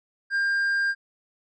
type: tone with tanh clipping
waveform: triangle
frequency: 1600 Hz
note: G6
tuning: 35 cents sharp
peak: -22 dBFS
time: 0.3-0.95 s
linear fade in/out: 50 ms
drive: 8 dB
effects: none